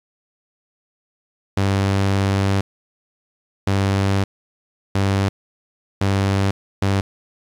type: tone bursts at uneven times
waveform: sawtooth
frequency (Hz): 98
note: G2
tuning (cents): 0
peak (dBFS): -12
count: 5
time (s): 1.57-2.61 / 3.67-4.24 / 4.95-5.29 / 6.01-6.51 / 6.82-7.01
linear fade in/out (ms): 5
effects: low-pass 7000 Hz 12 dB/octave + 8-bit